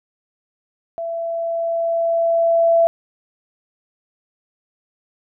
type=tone with level ramp; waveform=sine; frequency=669 Hz; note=E5; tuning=25 cents sharp; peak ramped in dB=-23 to -10 dBFS; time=0.98-2.87 s; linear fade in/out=0 ms; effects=none